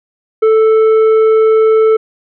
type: tone with tanh clipping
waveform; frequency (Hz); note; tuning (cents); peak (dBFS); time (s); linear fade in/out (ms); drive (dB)
triangle; 440; A4; 0; -7; 0.42-1.97; 10; 11
effects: none